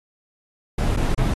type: noise with dropouts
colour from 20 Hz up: brown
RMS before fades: -20 dBFS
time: 0.78-1.34 s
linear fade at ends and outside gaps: 5 ms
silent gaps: 0.965-0.97 / 1.148-1.177 s
effects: AAC 32 kbps